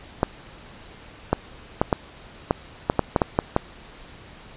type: clicks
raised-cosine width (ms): 1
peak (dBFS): -3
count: 11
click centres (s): 0.231 / 1.33 / 1.815 / 1.928 / 2.509 / 2.899 / 2.993 / 3.162 / 3.218 / 3.389 / 3.564
effects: pink hiss -45 dBFS RMS until 4.56 s + resampled to 8000 Hz